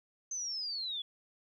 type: linear sweep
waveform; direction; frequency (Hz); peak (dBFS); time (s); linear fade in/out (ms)
sine; down; 6272 to 3361; -35; 0.31-1.02; 5
effects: 12-bit